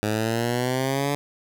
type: exponential sweep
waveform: 10% pulse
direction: up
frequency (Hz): 105.2 to 144.6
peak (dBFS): -14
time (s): 0.03-1.15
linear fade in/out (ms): 0
effects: none